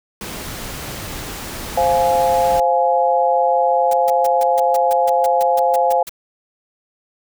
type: noise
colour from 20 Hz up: pink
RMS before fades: -29 dBFS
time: 0.21-2.6 s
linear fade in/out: 2 ms
type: chord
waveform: sine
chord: F minor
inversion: second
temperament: just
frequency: 523.8 / 698.5 / 838.1 Hz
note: C5 / F5 / Ab5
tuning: +2 / 0 / +16 cents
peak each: -17 dBFS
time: 1.77-6.03 s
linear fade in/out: 5 ms
type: noise bursts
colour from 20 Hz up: white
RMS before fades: -30 dBFS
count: 14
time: 3.91-6.094 s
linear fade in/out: 5 ms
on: 26 ms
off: 140 ms
effects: none